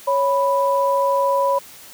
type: tone pair together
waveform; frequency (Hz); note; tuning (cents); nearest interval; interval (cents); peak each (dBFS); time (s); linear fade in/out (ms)
sine; 554.4 / 987.8; C#5 / B5; 0 / 0; minor seventh; 1000; -18; 0.07-1.59; 10
effects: white hiss -42 dBFS RMS until 1.93 s